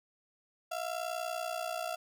35% pulse ring-modulated tone, 678 Hz, E5, 49 cents sharp, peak -30 dBFS, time 0.71-1.96 s, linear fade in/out 10 ms, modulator 30.2 Hz, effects none

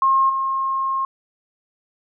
sine tone with level steps, 1072 Hz, C6, 42 cents sharp, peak -13 / -19 dBFS, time 0.02-1.05 s, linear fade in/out 2 ms, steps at 0.29 s, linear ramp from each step 10 ms, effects none

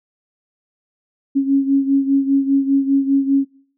sine beating tone pair, 273.6 / 278.6 Hz, C#4 / C#4, -23 / +9 cents, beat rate 5 Hz, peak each -14 / -19 dBFS, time 1.35-3.45 s, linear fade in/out 20 ms, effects noise-tail reverb RT60 0.5 s tail -19 dB re dry

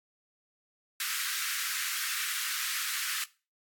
pink high-pass noise, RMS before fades -33 dBFS, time 1-3.24 s, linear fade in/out 2 ms, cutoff 1300 Hz, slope 48 dB/octave, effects noise-tail reverb RT60 0.3 s tail -18 dB re dry + AAC 64 kbps

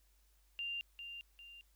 sine tone with echo, 2790 Hz, F7, 2 cents flat, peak -38 dBFS, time 0.59-0.81 s, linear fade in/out 0 ms, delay 400 ms, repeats 2, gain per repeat -7 dB, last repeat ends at 1.61 s, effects added 50 Hz sine -68 dBFS peak until 1.75 s + white hiss -75 dBFS RMS until 1.75 s

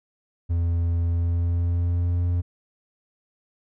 triangle tone with pitch glide, 85 to 87.59 Hz, F2 to F2, -46 to +6 cents, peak -18 dBFS, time 0.49-2.42 s, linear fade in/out 20 ms, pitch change +52 cents, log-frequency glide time 1.08-2.26 s, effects none

